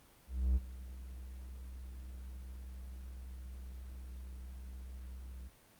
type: tone with ADSR envelope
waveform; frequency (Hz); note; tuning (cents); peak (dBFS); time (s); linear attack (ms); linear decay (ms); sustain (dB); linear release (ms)
triangle; 63.4; B1; +46; -24; 0.27-5.49; 290; 31; -18; 20
effects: pink hiss -63 dBFS RMS until 5.79 s + Opus 32 kbps